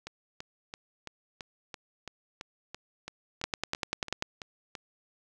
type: two click trains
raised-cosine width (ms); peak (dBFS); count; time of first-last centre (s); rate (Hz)
0.2; -12 / -22; 9 / 15; 3.44-4.224 / 0.07-4.752; 10.2 / 2.99
effects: none